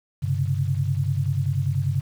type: tone cluster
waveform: sine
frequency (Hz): 97.1 / 131.6 / 141.8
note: G2 / C3 / C#3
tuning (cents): -16 / +10 / +40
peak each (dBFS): -25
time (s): 0.22-2.01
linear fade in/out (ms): 20
effects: 8-bit

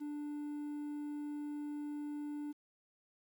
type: tone with quantisation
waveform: triangle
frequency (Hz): 294.4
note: D4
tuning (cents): +4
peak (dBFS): -37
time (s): 0-2.53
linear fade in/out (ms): 20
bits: 11
effects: none

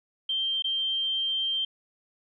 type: tone with dropouts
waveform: sine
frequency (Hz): 3152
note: G7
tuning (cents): +9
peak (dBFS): -25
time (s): 0.29-1.65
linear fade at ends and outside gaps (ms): 5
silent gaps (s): 0.623-0.642
effects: none

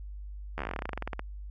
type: slowing click train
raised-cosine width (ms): 0.5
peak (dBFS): -18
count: 21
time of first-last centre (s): 0.58-1.194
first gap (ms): 12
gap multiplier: 1.09
effects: added 50 Hz sine -38 dBFS peak until 1.5 s + MP3 96 kbps

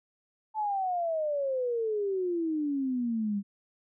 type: exponential sweep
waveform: sine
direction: down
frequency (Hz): 880 to 196.3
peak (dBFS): -27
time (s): 0.54-3.43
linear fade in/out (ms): 50
effects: none

